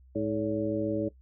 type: harmonic tone with a mistuned harmonic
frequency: 106.8 Hz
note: G#2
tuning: 49 cents sharp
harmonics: 1 / 2 / 3 / 4 / 5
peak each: -38 / -35 / -30 / -34 / -32 dBFS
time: 0.15-1.09 s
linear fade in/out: 10 ms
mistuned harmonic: 5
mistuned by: +94 cents
effects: noise-tail reverb RT60 0.1 s tail -17 dB re dry + added 64 Hz sine -53 dBFS peak until 1.21 s